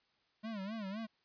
square tone with vibrato, 207.7 Hz, G#3, in tune, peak -40 dBFS, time 0.43-1.07 s, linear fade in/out 20 ms, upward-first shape sine, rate 3.9 Hz, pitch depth 160 cents each way, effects white hiss -75 dBFS RMS until 1.24 s + resampled to 11025 Hz

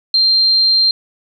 sine tone, 4170 Hz, C8, 7 cents flat, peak -9 dBFS, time 0.14-0.91 s, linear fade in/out 2 ms, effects none

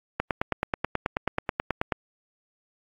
click train, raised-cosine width 0.5 ms, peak -9 dBFS, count 17, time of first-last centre 0.2-1.922 s, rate 9.29 Hz, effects AAC 48 kbps

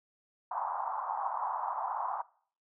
white band-pass noise, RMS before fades -35 dBFS, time 0.51-2.22 s, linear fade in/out 5 ms, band 750 to 1100 Hz, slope 48 dB/octave, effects noise-tail reverb RT60 0.5 s tail -21 dB re dry

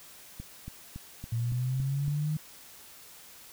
click train, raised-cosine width 5 ms, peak -27 dBFS, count 7, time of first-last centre 0.4-2.081 s, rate 3.57 Hz
sine linear sweep, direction up, 114.1 to 155.56 Hz, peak -27 dBFS, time 1.32-2.37 s, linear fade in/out 5 ms
effects white hiss -51 dBFS RMS until 3.52 s

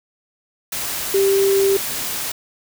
sine tone in noise, 392 Hz, G4, in tune, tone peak -13 dBFS, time 1.14-1.77 s, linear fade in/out 5 ms, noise white, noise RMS -25 dBFS, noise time 0.72-2.32 s, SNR +9 dB, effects none

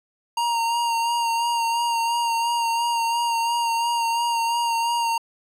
square tone with vibrato, 932.3 Hz, A#5, in tune, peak -21 dBFS, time 0.37-5.18 s, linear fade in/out 5 ms, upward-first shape sine, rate 2.9 Hz, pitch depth 26 cents each way, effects low-pass 11000 Hz 12 dB/octave

